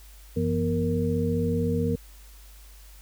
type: tone cluster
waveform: sine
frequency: 93.4 / 167.6 / 243.1 / 464.6 Hz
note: F#2 / E3 / B3 / A#4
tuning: +17 / +29 / -27 / -6 cents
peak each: -28 dBFS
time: 0.36-1.96 s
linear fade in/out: 10 ms
effects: added 50 Hz sine -46 dBFS peak until 3.01 s + white hiss -54 dBFS RMS until 3.01 s